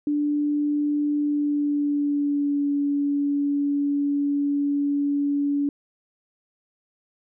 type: tone with pitch glide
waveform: sine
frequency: 293.7 to 285.5 Hz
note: D4 to D4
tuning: 0 to -49 cents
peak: -20 dBFS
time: 0.07-5.69 s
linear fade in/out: 2 ms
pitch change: -49 cents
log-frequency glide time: 1.18-2.7 s
effects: none